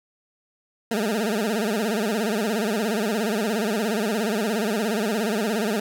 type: tone with vibrato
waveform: 20% pulse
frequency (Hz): 215.4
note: A3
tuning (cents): -37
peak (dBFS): -17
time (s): 0.91-5.8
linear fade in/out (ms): 5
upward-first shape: sine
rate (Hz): 17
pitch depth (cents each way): 150
effects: none